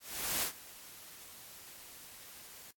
white noise with ADSR envelope, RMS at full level -32 dBFS, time 0-2.71 s, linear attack 420 ms, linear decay 100 ms, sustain -20 dB, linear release 4 ms, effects noise-tail reverb RT60 0.1 s tail -22 dB re dry + AAC 64 kbps

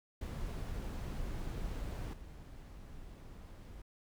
brown noise with level steps, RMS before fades -40 / -50 dBFS, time 0.21-3.82 s, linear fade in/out 5 ms, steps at 2.13 s, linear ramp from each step 5 ms, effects none

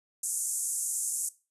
pink band-pass noise, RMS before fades -32 dBFS, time 0.23-1.29 s, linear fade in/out 5 ms, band 6900 to 11000 Hz, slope 48 dB/octave, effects noise-tail reverb RT60 0.3 s tail -18 dB re dry + resampled to 32000 Hz

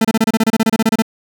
40% pulse tone bursts, 222.5 Hz, A3, 20 cents sharp, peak -9 dBFS, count 16, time 0.01-1.022 s, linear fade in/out 5 ms, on 37 ms, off 28 ms, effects none

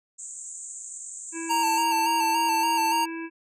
pink band-pass noise, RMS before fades -39 dBFS, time 0.18-1.84 s, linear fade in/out 20 ms, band 6800 to 8300 Hz, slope 96 dB/octave
harmonic tone, 329.1 Hz, E4, 3 cents flat, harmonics 1 / 3 / 5 / 7 / 8, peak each -32 / -42 / -41 / -44 / -43 dBFS, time 1.32-3.3 s, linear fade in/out 50 ms
square tone with vibrato, 911 Hz, A#5, 40 cents flat, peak -22 dBFS, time 1.49-3.06 s, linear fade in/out 20 ms, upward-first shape square, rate 3.5 Hz, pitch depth 37 cents each way
effects resampled to 32000 Hz

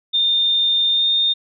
sine tone with pitch glide, 3623 to 3650 Hz, A7 to A#7, +50 to -37 cents, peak -14 dBFS, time 0.13-1.34 s, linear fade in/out 20 ms, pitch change +13 cents, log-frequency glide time 0.91-1.05 s, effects none

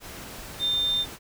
sine tone in noise, 3600 Hz, A7, 39 cents sharp, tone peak -22 dBFS, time 0.59-1.06 s, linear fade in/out 50 ms, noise pink, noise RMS -40 dBFS, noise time 0-1.19 s, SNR +15 dB, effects none

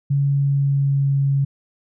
sine tone with pitch glide, 140.3 to 138.53 Hz, C#3 to C#3, +21 to -1 cents, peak -15 dBFS, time 0.1-1.45 s, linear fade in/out 10 ms, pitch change -22 cents, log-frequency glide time 0.26-1.17 s, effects none

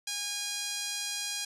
5% pulse tone with band-pass filter, 817 Hz, G#5, 29 cents flat, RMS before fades -35 dBFS, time 0.07-1.45 s, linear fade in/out 5 ms, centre 4800 Hz, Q 0.62, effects none

